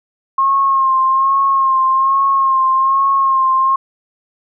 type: tone with vibrato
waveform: sine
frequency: 1073 Hz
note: C6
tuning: 43 cents sharp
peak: -10 dBFS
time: 0.38-3.76 s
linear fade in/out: 5 ms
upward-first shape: sine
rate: 1.2 Hz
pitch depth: 34 cents each way
effects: none